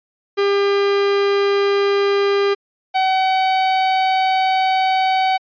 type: tone pair in turn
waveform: 45% pulse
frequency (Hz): 400.5 / 757.6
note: G4 / F#5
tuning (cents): +37 / +41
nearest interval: major seventh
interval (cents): 1104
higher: second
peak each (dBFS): -14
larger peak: neither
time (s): 0.37-2.55 / 2.94-5.38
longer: second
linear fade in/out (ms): 20
effects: resampled to 11025 Hz